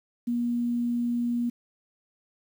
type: tone with quantisation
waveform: sine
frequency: 239.1 Hz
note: A#3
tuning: 44 cents sharp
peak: -24 dBFS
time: 0.27-1.5 s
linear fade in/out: 10 ms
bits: 9
effects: none